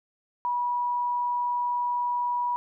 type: tone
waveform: sine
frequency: 972 Hz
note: B5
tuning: 28 cents flat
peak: -24 dBFS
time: 0.45-2.56 s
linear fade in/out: 0 ms
effects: none